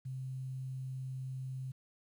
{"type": "tone with quantisation", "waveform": "sine", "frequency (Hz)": 130.81, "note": "C3", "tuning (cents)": 0, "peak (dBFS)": -38, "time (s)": [0.05, 1.72], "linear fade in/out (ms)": 10, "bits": 11, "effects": []}